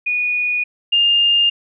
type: tone pair in turn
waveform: sine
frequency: 2461 / 2814 Hz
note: D#7 / F7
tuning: -20 / +12 cents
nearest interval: major second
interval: 232 cents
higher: second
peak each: -16 / -11 dBFS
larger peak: second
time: 0.06-0.64 / 0.92-1.5 s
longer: neither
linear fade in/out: 10 ms
effects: none